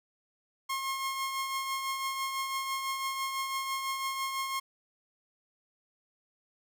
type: tone with tremolo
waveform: sawtooth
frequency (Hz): 1075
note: C6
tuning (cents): +47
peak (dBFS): -26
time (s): 0.69-4.6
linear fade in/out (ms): 10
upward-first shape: triangle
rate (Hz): 6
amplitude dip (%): 45
effects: none